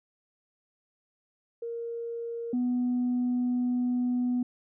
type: tone pair in turn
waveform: sine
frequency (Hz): 466.2 / 247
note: A#4 / B3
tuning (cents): 0 / 0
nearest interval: major seventh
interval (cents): 1100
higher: first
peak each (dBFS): -32 / -23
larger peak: second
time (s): 1.62-2.53 / 2.53-4.43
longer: second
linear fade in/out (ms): 5
effects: tanh soft clip ceiling -22 dBFS